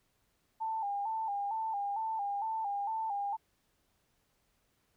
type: tone with vibrato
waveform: sine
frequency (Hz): 846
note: G#5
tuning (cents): +32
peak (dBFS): -32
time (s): 0.6-3.37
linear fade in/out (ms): 20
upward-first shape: square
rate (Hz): 2.2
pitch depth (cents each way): 84
effects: pink hiss -75 dBFS RMS until 4.96 s